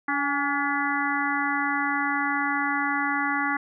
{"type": "harmonic tone with a mistuned harmonic", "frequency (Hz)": 285.3, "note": "C#4", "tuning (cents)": 50, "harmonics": [1, 3, 4, 5, 6, 7], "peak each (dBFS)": [-30, -30, -30, -30, -30, -30], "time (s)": [0.08, 3.57], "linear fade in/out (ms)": 5, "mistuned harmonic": 3, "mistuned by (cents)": -51, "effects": []}